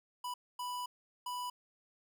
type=tone bursts at uneven times; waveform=square; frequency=987.8 Hz; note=B5; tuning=in tune; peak=-38 dBFS; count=3; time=0.24-0.34 / 0.59-0.86 / 1.26-1.5 s; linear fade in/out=5 ms; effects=none